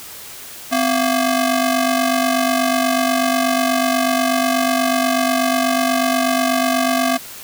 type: ring-modulated tone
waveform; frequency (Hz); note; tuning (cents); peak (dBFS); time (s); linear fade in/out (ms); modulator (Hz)
sawtooth; 466.2; A#4; 0; -8; 0.71-7.18; 20; 209
effects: white hiss -35 dBFS RMS until 7.43 s